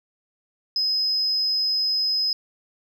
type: tone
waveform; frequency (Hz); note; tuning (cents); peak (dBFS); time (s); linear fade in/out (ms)
sine; 5070; D#8; +32; -19; 0.76-2.33; 2
effects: tanh soft clip ceiling -15 dBFS